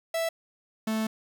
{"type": "tone pair in turn", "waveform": "45% pulse", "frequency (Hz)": [659.3, 219.6], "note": ["E5", "A3"], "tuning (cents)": [0, -3], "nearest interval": "octave + perfect fifth", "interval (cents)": 1903, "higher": "first", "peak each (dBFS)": -26, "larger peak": "neither", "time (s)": [[0.14, 0.29], [0.87, 1.07]], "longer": "second", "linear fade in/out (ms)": 5, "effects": ["9-bit"]}